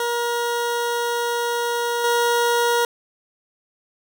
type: tone with level steps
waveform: 20% pulse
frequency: 474.7 Hz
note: A#4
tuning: 31 cents sharp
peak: -16 / -12 dBFS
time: 0-2.85 s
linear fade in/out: 2 ms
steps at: 2.04 s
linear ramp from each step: 2 ms
effects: none